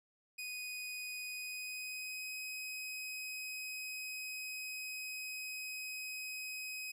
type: tone with pitch glide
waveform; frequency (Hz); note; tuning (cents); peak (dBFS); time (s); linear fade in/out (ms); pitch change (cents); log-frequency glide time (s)
sawtooth; 2489 to 2525; D#7 to D#7; 0 to +25; -38; 0.38-6.92; 10; +25; 1.28-2.33
effects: none